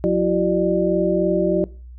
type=tone cluster; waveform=sine; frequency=180.8 / 335.9 / 379.1 / 598 Hz; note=F#3 / E4 / F#4 / D5; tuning=-40 / +33 / +42 / +31 cents; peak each=-21 dBFS; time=0.04-1.64 s; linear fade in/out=0 ms; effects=noise-tail reverb RT60 0.4 s tail -22 dB re dry + added 61 Hz sine -36 dBFS peak until 1.98 s